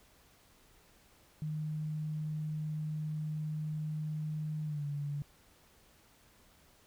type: tone with pitch glide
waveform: sine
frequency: 153.8 to 144.33 Hz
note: D#3 to D3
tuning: -20 to -30 cents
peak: -34 dBFS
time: 1.42-5.22 s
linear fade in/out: 0 ms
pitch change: -110 cents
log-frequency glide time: 4.65-4.85 s
effects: pink hiss -64 dBFS RMS until 6.86 s